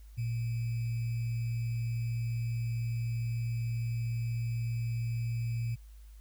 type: tone with sample-and-hold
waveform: sine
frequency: 116.6 Hz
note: A#2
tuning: 1 cent sharp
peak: -30 dBFS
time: 0.17-5.76 s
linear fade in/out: 20 ms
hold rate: 2450 Hz
effects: added 52 Hz sine -48 dBFS peak until 6.2 s + white hiss -67 dBFS RMS until 6.2 s